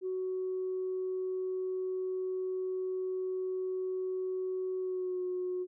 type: tone with pitch glide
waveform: sine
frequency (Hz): 372.4 to 364.1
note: F#4 to F#4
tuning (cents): +11 to -28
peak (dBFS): -31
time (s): 0.01-5.67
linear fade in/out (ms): 50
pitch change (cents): -39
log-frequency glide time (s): 4.79-5.22
effects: tanh soft clip ceiling -27 dBFS